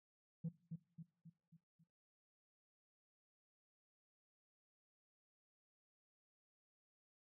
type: tone with echo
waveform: sine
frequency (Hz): 164.81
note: E3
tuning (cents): 0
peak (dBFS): -37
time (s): 0.44-0.49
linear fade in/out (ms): 10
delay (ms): 270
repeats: 5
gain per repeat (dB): -6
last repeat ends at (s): 1.84
effects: noise-tail reverb RT60 0.5 s tail -20 dB re dry + tanh soft clip ceiling -38 dBFS